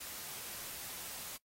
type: noise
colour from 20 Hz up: white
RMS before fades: -45 dBFS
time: 0-1.37 s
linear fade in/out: 10 ms
effects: noise-tail reverb RT60 0.1 s tail -19 dB re dry + AAC 48 kbps